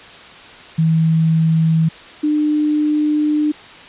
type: tone pair in turn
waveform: sine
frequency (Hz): 161.5 / 300.8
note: E3 / D4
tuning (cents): -35 / +42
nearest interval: major seventh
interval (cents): 1077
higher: second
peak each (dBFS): -11 / -13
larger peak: first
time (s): 0.78-1.89 / 2.23-3.52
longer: second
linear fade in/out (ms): 10
effects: white hiss -38 dBFS RMS until 3.88 s + resampled to 8000 Hz